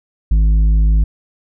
sine tone with tanh clipping, 52.8 Hz, G#1, 29 cents sharp, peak -10 dBFS, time 0.31-1.04 s, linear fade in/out 5 ms, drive 7 dB, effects none

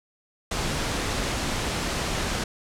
pink noise, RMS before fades -27 dBFS, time 0.51-2.44 s, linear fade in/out 5 ms, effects low-pass 8000 Hz 12 dB/octave

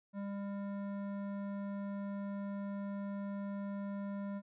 triangle tone with hard clipping, 200 Hz, G3, 35 cents sharp, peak -40 dBFS, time 0.13-4.42 s, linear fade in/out 50 ms, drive 17 dB, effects resampled to 8000 Hz

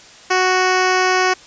10% pulse tone, 370 Hz, F#4, in tune, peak -5 dBFS, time 0.3-1.34 s, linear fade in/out 10 ms, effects white hiss -42 dBFS RMS until 1.46 s + resampled to 16000 Hz

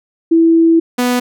sine / sawtooth tone pair in turn, 329.6 / 246.9 Hz, E4 / B3, 0 / 0 cents, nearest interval perfect fourth, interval 500 cents, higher first, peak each -6 / -8 dBFS, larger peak first, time 0.31-0.8 / 0.98-1.2 s, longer first, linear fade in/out 10 ms, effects none

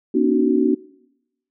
sine tone cluster, 241.7 / 280.2 / 307.1 / 374.7 Hz, B3 / C#4 / D#4 / F#4, -37 / +19 / -23 / +22 cents, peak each -20 dBFS, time 0.14-0.75 s, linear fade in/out 10 ms, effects noise-tail reverb RT60 0.9 s tail -22 dB re dry

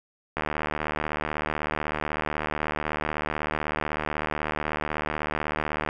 click train, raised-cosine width 0.5 ms, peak -12 dBFS, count 421, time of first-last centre 0.37-5.889 s, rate 76.1 Hz, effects none

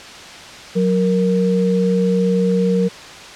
sine tone pair together, 183.73 / 466.2 Hz, F#3 / A#4, -12 / 0 cents, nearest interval octave + major third, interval 1612 cents, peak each -15 / -17 dBFS, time 0.75-2.89 s, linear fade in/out 20 ms, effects white hiss -35 dBFS RMS until 3.35 s + low-pass 5000 Hz 12 dB/octave

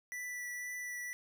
square tone with vibrato, 1968 Hz, B6, 7 cents flat, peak -40 dBFS, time 0.12-1.13 s, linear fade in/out 0 ms, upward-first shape triangle, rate 2 Hz, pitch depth 13 cents each way, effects none

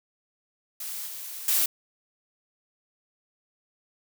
blue noise with level steps, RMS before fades -35 / -38 / -23 dBFS, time 0.8-1.66 s, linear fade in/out 5 ms, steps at 1.07 / 1.48 s, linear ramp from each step 2 ms, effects none

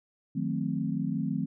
sine chord, D# diminished seventh, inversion none, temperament equal with one note detuned, 155.56 / 181.4 / 220 / 261.6 Hz, D#3 / F#3 / A3 / C4, 0 / -34 / 0 / 0 cents, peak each -33 dBFS, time 0.35-1.46 s, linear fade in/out 10 ms, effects none

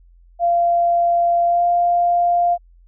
sine tone with pitch glide, 690 to 698 Hz, F5 to F5, -21 to -1 cents, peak -13 dBFS, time 0.39-2.58 s, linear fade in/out 50 ms, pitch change +20 cents, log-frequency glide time 1.46-1.63 s, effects added 43 Hz sine -46 dBFS peak until 2.87 s

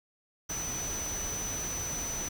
sine tone in noise, 6000 Hz, F#8, 23 cents sharp, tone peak -34 dBFS, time 0.49-2.29 s, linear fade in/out 10 ms, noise pink, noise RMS -39 dBFS, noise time 0.49-2.29 s, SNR +2 dB, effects none

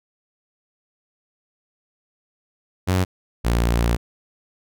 sawtooth tone pair in turn, 92.5 / 58.27 Hz, F#2 / A#1, 0 / 0 cents, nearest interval minor sixth, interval 800 cents, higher first, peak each -13 dBFS, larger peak neither, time 2.87-3.05 / 3.44-3.97 s, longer second, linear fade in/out 20 ms, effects none

